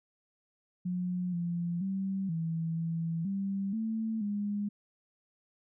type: tone with pitch steps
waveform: sine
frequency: 180 / 172.3 / 192.8 / 163.7 / 165.1 / 196 / 222 / 205 Hz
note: F#3 / F3 / G3 / E3 / E3 / G3 / A3 / G#3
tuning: -47 / -23 / -28 / -12 / +3 / 0 / +16 / -22 cents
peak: -30 dBFS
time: 0.85-4.69 s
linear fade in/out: 10 ms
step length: 480 ms
effects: none